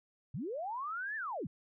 sine linear two-way sweep, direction up then down, 103.83 to 1800 to 103.83 Hz, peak -36 dBFS, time 0.34-1.47 s, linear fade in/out 5 ms, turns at 1.16 s, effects none

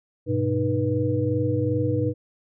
sine tone cluster, 101.8 / 124.4 / 307 / 485.9 Hz, G#2 / B2 / D#4 / B4, -34 / +13 / -23 / -28 cents, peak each -26 dBFS, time 0.26-2.14 s, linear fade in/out 50 ms, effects none

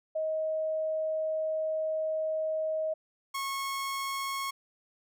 sine / sawtooth tone pair in turn, 630 / 1093.9 Hz, D#5 / C#6, +21 / -23 cents, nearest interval minor seventh, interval 956 cents, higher second, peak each -28 dBFS, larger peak neither, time 0.15-2.94 / 3.34-4.51 s, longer first, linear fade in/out 10 ms, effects none

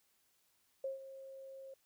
sine tone with ADSR envelope, 537 Hz, C5, 45 cents sharp, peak -35 dBFS, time 0.84-1.74 s, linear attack 4 ms, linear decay 140 ms, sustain -13 dB, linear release 4 ms, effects white hiss -75 dBFS RMS until 1.85 s

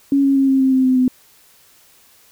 sine tone with pitch steps, 278 / 274.5 / 271 / 267.6 / 264.2 / 260.9 / 257.6 / 254.3 Hz, C#4 / C#4 / C#4 / C4 / C4 / C4 / C4 / C4, +5 / -17 / -39 / +39 / +17 / -5 / -27 / -49 cents, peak -11 dBFS, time 0.12-1.08 s, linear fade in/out 2 ms, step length 120 ms, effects white hiss -51 dBFS RMS until 2.31 s

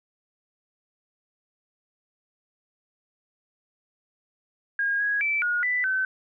sine tone with pitch steps, 1627 / 1657 / 2322 / 1441 / 1986 / 1529 Hz, G#6 / G#6 / D7 / F#6 / B6 / G6, -36 / -4 / -20 / -46 / +9 / -44 cents, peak -22 dBFS, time 4.79-6.05 s, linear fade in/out 2 ms, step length 210 ms, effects none

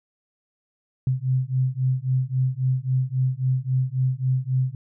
sine beating tone pair, 127.8 / 131.5 Hz, C3 / C3, -40 / +9 cents, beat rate 3.7 Hz, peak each -23 dBFS, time 1.07-4.75 s, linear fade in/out 2 ms, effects none

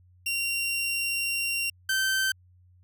sawtooth tone pair in turn, 2759 / 1548.4 Hz, F7 / G6, -22 / -22 cents, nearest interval minor seventh, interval 1000 cents, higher first, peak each -23 / -20 dBFS, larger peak second, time 0.26-1.7 / 1.89-2.32 s, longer first, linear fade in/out 5 ms, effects added 90 Hz sine -55 dBFS peak until 2.83 s

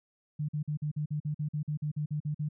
sine tone bursts, 150 Hz, D3, 37 cents sharp, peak -29 dBFS, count 15, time 0.39-2.489 s, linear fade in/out 10 ms, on 97 ms, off 46 ms, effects none

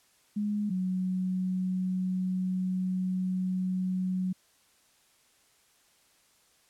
sine tone pair in turn, 207.7 / 185.04 Hz, G#3 / F#3, 0 / 0 cents, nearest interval major second, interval 200 cents, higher first, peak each -27 dBFS, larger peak neither, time 0.36-0.7 / 0.7-4.33 s, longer second, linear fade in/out 10 ms, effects white hiss -65 dBFS RMS until 6.69 s + low-pass 11000 Hz 12 dB/octave

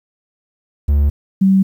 triangle / sine tone pair in turn, 72 / 192.22 Hz, D2 / G3, -34 / -34 cents, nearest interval octave + perfect fourth, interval 1700 cents, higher second, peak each -8 dBFS, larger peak neither, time 0.88-1.1 / 1.41-1.63 s, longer neither, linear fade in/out 10 ms, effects 8-bit

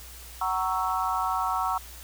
sine chord, F# dominant seventh, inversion none, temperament equal with one note detuned, 749.5 / 932.3 / 1108.7 / 1318.5 Hz, F#5 / A#5 / C#6 / E6, +22 / 0 / 0 / 0 cents, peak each -30 dBFS, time 0.41-1.78 s, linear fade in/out 5 ms, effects added 60 Hz sine -45 dBFS peak until 2.03 s + white hiss -46 dBFS RMS until 2.03 s

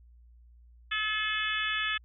harmonic tone, 430 Hz, A4, 40 cents flat, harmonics 3 / 4 / 5 / 6 / 7 / 8, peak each -36 / -32 / -38 / -35 / -37 / -36 dBFS, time 0.91-1.98 s, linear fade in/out 10 ms, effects added 59 Hz sine -53 dBFS peak until 2.04 s

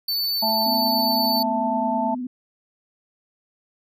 square tone, 4504 Hz, C#8, 27 cents sharp, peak -22 dBFS, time 0.08-1.43 s, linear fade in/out 5 ms
harmonic tone, 220.9 Hz, A3, 7 cents sharp, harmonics 1 / 3 / 4, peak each -28 / -26 / -23 dBFS, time 0.42-2.15 s, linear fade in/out 10 ms
sine tone with vibrato, 250 Hz, B3, 21 cents sharp, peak -26 dBFS, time 0.66-2.27 s, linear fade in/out 5 ms, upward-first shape square, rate 19 Hz, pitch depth 35 cents each way
effects none

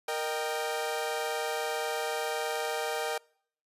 sawtooth chord, Eb major, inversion second, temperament equal with one note detuned, 466.2 / 614.4 / 784 Hz, Bb4 / Eb5 / G5, 0 / -22 / 0 cents, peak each -30 / -32 / -31 dBFS, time 0.08-3.18 s, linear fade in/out 5 ms, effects noise-tail reverb RT60 0.6 s tail -26 dB re dry + resampled to 32000 Hz

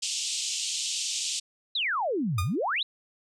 white band-pass noise, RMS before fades -31 dBFS, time 0.02-1.4 s, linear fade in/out 10 ms, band 2700 to 8200 Hz, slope 48 dB/octave
sine exponential two-way sweep, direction down then up, 4129 to 82.41 to 4129 Hz, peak -25 dBFS, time 1.75-2.83 s, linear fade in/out 5 ms, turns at 2.42 s
sawtooth tone with exponential decay, 1222 Hz, D#6, 32 cents flat, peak -23 dBFS, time 2.38-2.56 s, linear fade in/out 5 ms, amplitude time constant 37 ms
effects none

